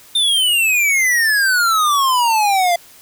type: exponential sweep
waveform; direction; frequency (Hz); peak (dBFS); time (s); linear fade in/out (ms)
square; down; 3639 to 680; -13; 0.15-2.76; 5
effects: white hiss -44 dBFS RMS until 3.01 s